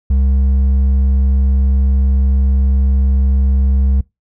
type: tone with hard clipping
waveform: sine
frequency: 67 Hz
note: C2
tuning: 42 cents sharp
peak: -11 dBFS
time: 0.1-4.01 s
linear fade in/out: 5 ms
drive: 4 dB
effects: noise-tail reverb RT60 0.2 s tail -23 dB re dry